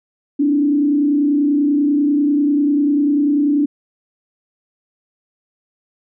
sine tone with frequency modulation, 289.8 Hz, D4, 23 cents flat, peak -12 dBFS, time 0.39-3.66 s, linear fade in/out 10 ms, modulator 30.2 Hz, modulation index 0.61, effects none

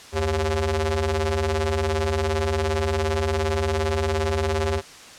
sawtooth ring-modulated tone, 155.56 Hz, D#3, in tune, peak -14 dBFS, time 0.12-4.82 s, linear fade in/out 50 ms, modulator 242 Hz, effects white hiss -43 dBFS RMS until 5.18 s + low-pass 7000 Hz 12 dB/octave

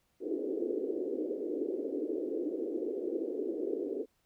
white band-pass noise, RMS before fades -35 dBFS, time 0.2-4.06 s, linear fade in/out 50 ms, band 290 to 460 Hz, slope 48 dB/octave, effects pink hiss -75 dBFS RMS until 4.25 s

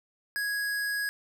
square tone, 1661.2 Hz, G#6, in tune, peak -29 dBFS, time 0.36-1.09 s, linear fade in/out 0 ms, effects none

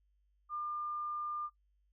sine tone, 1200 Hz, D6, 37 cents sharp, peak -36 dBFS, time 0.49-1.5 s, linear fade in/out 50 ms, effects noise-tail reverb RT60 0.1 s tail -20 dB re dry + added 50 Hz sine -70 dBFS peak until 1.92 s

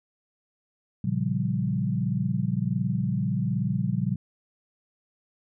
sine chord, G half-diminished seventh, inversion first, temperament equal, 116.54 / 138.59 / 174.61 / 196 Hz, Bb2 / Db3 / F3 / G3, 0 / 0 / 0 / 0 cents, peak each -29 dBFS, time 1.04-4.16 s, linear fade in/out 5 ms, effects none

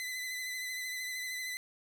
sawtooth tone with vibrato, 2014 Hz, B6, 33 cents sharp, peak -33 dBFS, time 0-1.57 s, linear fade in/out 0 ms, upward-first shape sine, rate 13 Hz, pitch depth 29 cents each way, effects none

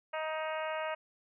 harmonic tone, 313.8 Hz, D#4, 15 cents sharp, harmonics 2 / 3 / 4 / 5 / 6 / 7 / 8 / 9, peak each -36 / -40 / -42 / -44 / -46 / -47 / -48 / -49 dBFS, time 0.13-0.95 s, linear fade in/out 10 ms, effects none

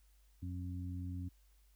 harmonic tone, 90 Hz, F#2, 47 cents flat, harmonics 1 / 2 / 3, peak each -40 / -49 / -47 dBFS, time 0.42-1.29 s, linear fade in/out 10 ms, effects added 50 Hz sine -64 dBFS peak until 1.75 s + white hiss -75 dBFS RMS until 1.75 s

